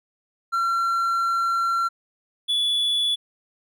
triangle tone pair in turn, 1363 / 3431 Hz, F6 / A7, -43 / -44 cents, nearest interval octave + major third, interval 1599 cents, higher second, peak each -18 dBFS, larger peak neither, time 0.52-1.89 / 2.48-3.16 s, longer first, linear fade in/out 20 ms, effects none

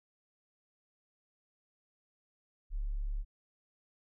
sine tone, 35.53 Hz, C#1, 44 cents sharp, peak -32 dBFS, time 2.7-3.25 s, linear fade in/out 50 ms, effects none

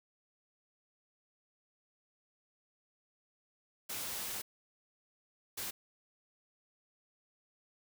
white noise bursts at uneven times, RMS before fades -40 dBFS, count 2, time 3.89-4.42 / 5.57-5.71 s, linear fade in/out 10 ms, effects none

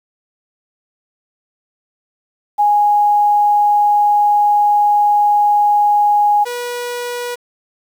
sine / sawtooth tone pair in turn, 828 / 485.6 Hz, G#5 / B4, -5 / -29 cents, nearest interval major sixth, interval 924 cents, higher first, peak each -9 / -17 dBFS, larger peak first, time 2.58-6.45 / 6.45-7.36 s, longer first, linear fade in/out 20 ms, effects 7-bit

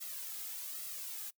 blue noise with flanger, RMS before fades -43 dBFS, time 0-1.31 s, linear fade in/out 20 ms, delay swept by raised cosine 1.5 to 2.42 ms, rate 1.2 Hz, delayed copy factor +0.65, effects noise-tail reverb RT60 0.1 s tail -22 dB re dry

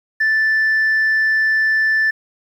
sine tone, 1760 Hz, A6, in tune, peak -11 dBFS, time 0.2-2.11 s, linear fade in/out 10 ms, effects tanh soft clip ceiling -11 dBFS + 8-bit

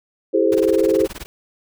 sine chord, A minor seventh, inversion second, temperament equal with one note detuned, 329.6 / 392 / 432.9 / 523.3 Hz, E4 / G4 / A4 / C5, 0 / 0 / -28 / 0 cents, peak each -19 dBFS, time 0.33-1.07 s, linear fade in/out 20 ms
pink noise with tremolo, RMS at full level -31 dBFS, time 0.52-1.26 s, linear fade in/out 0 ms, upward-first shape sine, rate 19 Hz, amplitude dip 100%
effects none

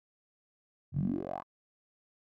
10% pulse tone with band-pass filter sweep, 45.95 Hz, F#1, 11 cents flat, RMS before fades -34 dBFS, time 0.92-1.44 s, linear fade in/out 50 ms, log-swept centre 110 to 1100 Hz, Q 6.3, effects none

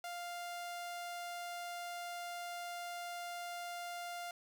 sawtooth tone, 699 Hz, F5, 1 cent sharp, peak -38 dBFS, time 0.04-4.31 s, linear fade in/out 2 ms, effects none

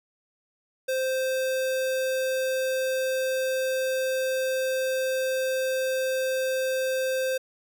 square tone, 522 Hz, C5, 4 cents flat, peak -25 dBFS, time 0.88-7.38 s, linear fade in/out 10 ms, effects none

